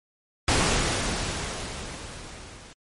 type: noise with level ramp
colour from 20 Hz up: pink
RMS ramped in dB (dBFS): -20 to -46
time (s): 0.48-2.73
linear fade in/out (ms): 2
effects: low-pass 10000 Hz 12 dB/octave + MP3 48 kbps